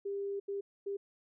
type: tone bursts at uneven times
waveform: sine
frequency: 398.9 Hz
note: G4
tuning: 30 cents sharp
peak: -34 dBFS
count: 3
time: 0.05-0.4 / 0.48-0.61 / 0.86-0.97 s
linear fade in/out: 10 ms
effects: none